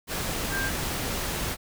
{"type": "tone in noise", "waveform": "sine", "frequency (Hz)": 1588, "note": "G6", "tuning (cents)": 22, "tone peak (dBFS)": -28, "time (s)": [0.5, 0.71], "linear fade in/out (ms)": 50, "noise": "pink", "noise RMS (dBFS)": -30, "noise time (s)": [0.07, 1.57], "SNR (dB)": -1, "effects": []}